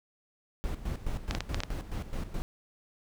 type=noise with tremolo; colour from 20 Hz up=brown; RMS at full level=-33 dBFS; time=0.64-2.42 s; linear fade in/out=0 ms; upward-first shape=square; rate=4.7 Hz; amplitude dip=70%
type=clicks; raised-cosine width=0.2 ms; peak=-14 dBFS; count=6; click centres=1.31 / 1.35 / 1.406 / 1.545 / 1.604 / 1.635 s
effects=none